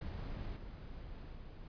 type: noise with level steps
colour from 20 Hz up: brown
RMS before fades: -42 / -48 / -50 dBFS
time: 0.01-1.68 s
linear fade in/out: 5 ms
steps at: 0.56 / 1.35 s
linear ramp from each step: 10 ms
effects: resampled to 11025 Hz